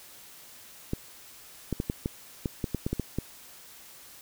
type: clicks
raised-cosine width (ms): 3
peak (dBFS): -15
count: 12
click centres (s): 0.934 / 1.727 / 1.801 / 1.899 / 2.059 / 2.458 / 2.642 / 2.747 / 2.865 / 2.93 / 2.997 / 3.186
effects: white hiss -50 dBFS RMS until 4.21 s